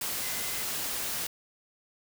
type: tone in noise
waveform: sine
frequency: 2047 Hz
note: C7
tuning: 38 cents flat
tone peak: -44 dBFS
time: 0.22-0.63 s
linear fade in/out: 5 ms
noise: white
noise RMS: -33 dBFS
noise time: 0.01-1.27 s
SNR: -14 dB
effects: none